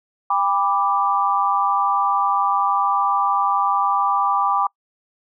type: chord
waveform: sine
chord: G major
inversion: none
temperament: equal with one note detuned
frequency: 800 / 987.8 / 1174.7 Hz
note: G5 / B5 / D6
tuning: +35 / 0 / 0 cents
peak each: -21 / -22 / -19 dBFS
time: 0.3-4.67 s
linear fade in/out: 5 ms
effects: noise-tail reverb RT60 0.1 s tail -26 dB re dry